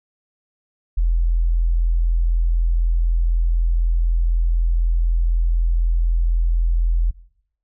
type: tone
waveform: sine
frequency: 42 Hz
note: E1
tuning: 33 cents sharp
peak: -14 dBFS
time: 0.97-7.11 s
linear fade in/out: 10 ms
effects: noise-tail reverb RT60 0.8 s tail -21 dB re dry